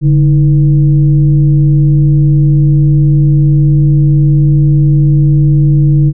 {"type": "tone with frequency modulation", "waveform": "sine", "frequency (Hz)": 144.8, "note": "D3", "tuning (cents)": -24, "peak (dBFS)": -4, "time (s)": [0.01, 6.13], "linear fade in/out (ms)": 50, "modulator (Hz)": 174, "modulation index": 0.49, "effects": []}